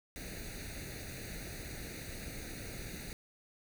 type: noise with comb filter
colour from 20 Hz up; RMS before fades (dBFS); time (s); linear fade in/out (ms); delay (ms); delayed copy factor
pink; -44; 0.16-3.13; 0; 0.47; +0.85
effects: none